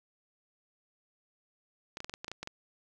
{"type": "clicks", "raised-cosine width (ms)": 0.2, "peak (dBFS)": -22, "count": 10, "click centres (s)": [1.971, 2.004, 2.045, 2.096, 2.139, 2.245, 2.281, 2.316, 2.43, 2.474], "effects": []}